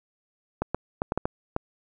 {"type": "clicks", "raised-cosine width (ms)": 1, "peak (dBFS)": -11, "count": 7, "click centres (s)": [0.62, 0.746, 1.019, 1.121, 1.176, 1.255, 1.564], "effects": []}